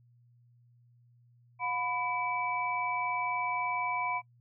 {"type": "tone cluster", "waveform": "sine", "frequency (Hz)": [721, 997, 2301], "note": ["F#5", "B5", "D7"], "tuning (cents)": [-45, 16, -36], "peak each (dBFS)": [-37, -32, -35], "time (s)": [1.59, 4.22], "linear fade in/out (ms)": 50, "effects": ["noise-tail reverb RT60 0.1 s tail -25 dB re dry", "added 120 Hz sine -60 dBFS peak until 4.4 s"]}